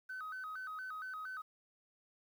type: tone with vibrato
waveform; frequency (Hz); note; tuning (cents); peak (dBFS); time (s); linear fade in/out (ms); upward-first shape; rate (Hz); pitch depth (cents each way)
sine; 1384; F6; -16; -40; 0.09-1.42; 10; square; 4.3; 160
effects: tanh soft clip ceiling -38 dBFS + 11-bit